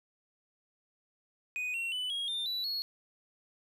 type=tone with pitch steps; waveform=triangle; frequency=2489 / 2730 / 2994 / 3284 / 3602 / 3951 / 4334 Hz; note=D#7 / F7 / F#7 / G#7 / A7 / B7 / C#8; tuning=0 / -40 / +20 / -20 / +40 / 0 / -40 cents; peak=-31 dBFS; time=1.56-2.82 s; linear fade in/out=0 ms; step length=180 ms; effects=none